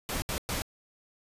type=noise bursts at uneven times; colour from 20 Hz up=pink; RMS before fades=-32 dBFS; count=3; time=0.09-0.22 / 0.29-0.38 / 0.49-0.62 s; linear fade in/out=0 ms; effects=resampled to 32000 Hz